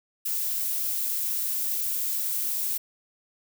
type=noise; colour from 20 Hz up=violet; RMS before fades=-28 dBFS; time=0.25-2.78 s; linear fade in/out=10 ms; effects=none